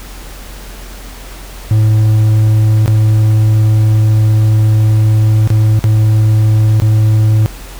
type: tone with dropouts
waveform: triangle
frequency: 108.4 Hz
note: A2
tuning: 25 cents flat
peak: -4 dBFS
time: 1.71-7.46 s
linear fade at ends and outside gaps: 0 ms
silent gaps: 2.86-2.879 / 5.475-5.503 / 5.792-5.841 / 6.8-6.82 s
effects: added 45 Hz sine -28 dBFS peak until 7.79 s + pink hiss -33 dBFS RMS until 7.79 s